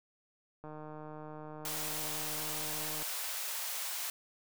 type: click train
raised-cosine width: 1 ms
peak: -33 dBFS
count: 366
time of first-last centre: 0.64-3.026 s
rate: 153 Hz
type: high-pass noise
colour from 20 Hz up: white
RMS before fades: -38 dBFS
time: 1.65-4.1 s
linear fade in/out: 2 ms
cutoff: 570 Hz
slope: 24 dB/octave
effects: none